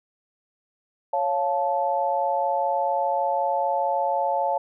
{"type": "chord", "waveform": "sine", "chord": "Db augmented", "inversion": "none", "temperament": "equal with one note detuned", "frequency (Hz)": [554.4, 698.5, 873.4], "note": ["Db5", "F5", "A5"], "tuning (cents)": [0, 0, -13], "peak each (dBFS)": [-26, -26, -24], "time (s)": [1.13, 4.58], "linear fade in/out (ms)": 5, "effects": []}